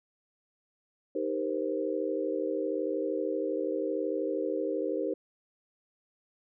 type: chord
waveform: sine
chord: C minor seventh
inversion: first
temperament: equal with one note detuned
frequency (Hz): 311.1 / 392 / 470.5 / 523.3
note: Eb4 / G4 / Bb4 / C5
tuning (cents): 0 / 0 / +16 / 0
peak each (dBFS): -34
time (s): 1.15-5.14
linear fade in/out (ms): 5
effects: none